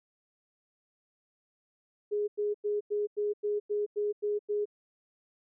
sine tone bursts, 415.3 Hz, G#4, in tune, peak -27 dBFS, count 10, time 2.11-4.656 s, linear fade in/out 20 ms, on 170 ms, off 94 ms, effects none

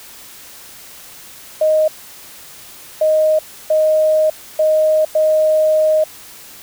sine tone bursts at uneven times, 622.3 Hz, D#5, in tune, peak -10 dBFS, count 5, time 1.61-1.88 / 3.01-3.39 / 3.7-4.3 / 4.59-5.05 / 5.15-6.04 s, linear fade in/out 5 ms, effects white hiss -38 dBFS RMS until 6.62 s

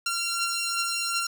10% pulse beating tone pair, 1374 / 1376.7 Hz, F6 / F6, -29 / -25 cents, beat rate 2.7 Hz, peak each -24 / -19 dBFS, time 0.06-1.27 s, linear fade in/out 5 ms, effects none

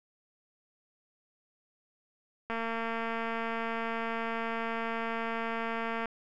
click train, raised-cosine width 0.5 ms, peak -20 dBFS, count 812, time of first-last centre 2.5-6.057 s, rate 228 Hz, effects none

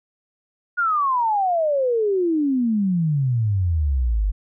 sine exponential sweep, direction down, 1457 to 47 Hz, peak -17 dBFS, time 0.77-4.32 s, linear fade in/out 20 ms, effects none

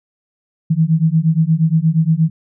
sine beating tone pair, 156.8 / 165.3 Hz, D#3 / E3, +14 / +5 cents, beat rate 8.5 Hz, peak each -14 dBFS, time 0.7-2.3 s, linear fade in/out 10 ms, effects none

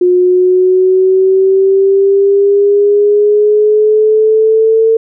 sine exponential sweep, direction up, 358.4 to 450 Hz, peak -5 dBFS, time 0.01-4.97 s, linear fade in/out 5 ms, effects none

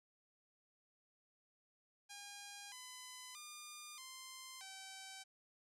5% pulse tone with pitch steps, 811 / 1010 / 1205 / 1043 / 770 Hz, G#5 / B5 / D6 / C6 / G5, -41 / +39 / +44 / -6 / -31 cents, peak -38 dBFS, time 2.09-5.24 s, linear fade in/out 20 ms, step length 630 ms, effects low-pass 10000 Hz 12 dB/octave

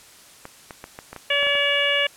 clicks, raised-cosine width 0.5 ms, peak -20 dBFS, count 9, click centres 0.454 / 0.708 / 0.841 / 0.989 / 1.13 / 1.163 / 1.43 / 1.468 / 1.553 s
harmonic tone, 570 Hz, C#5, 48 cents sharp, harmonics 1 / 2 / 3 / 4 / 5 / 6, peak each -25 / -33 / -25 / -24 / -22 / -31 dBFS, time 1.3-2.07 s, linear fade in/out 5 ms
effects white hiss -48 dBFS RMS until 2.16 s + low-pass 11000 Hz 12 dB/octave

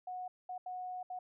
sine tone bursts at uneven times, 732 Hz, F#5, 19 cents flat, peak -39 dBFS, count 4, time 0.07-0.28 / 0.49-0.58 / 0.66-1.03 / 1.1-1.19 s, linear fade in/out 5 ms, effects none

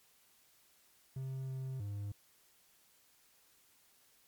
triangle tone with pitch steps, 132.6 / 131.8 / 101.7 Hz, C3 / C3 / G#2, +23 / +13 / -36 cents, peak -36 dBFS, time 1.16-2.12 s, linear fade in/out 5 ms, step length 320 ms, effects white hiss -68 dBFS RMS until 4.27 s + MP3 96 kbps

